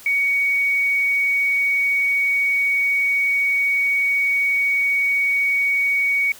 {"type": "tone", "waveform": "sine", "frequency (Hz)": 2242, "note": "C#7", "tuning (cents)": 19, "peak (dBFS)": -16, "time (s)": [0.06, 6.32], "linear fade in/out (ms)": 2, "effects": ["white hiss -43 dBFS RMS until 6.39 s"]}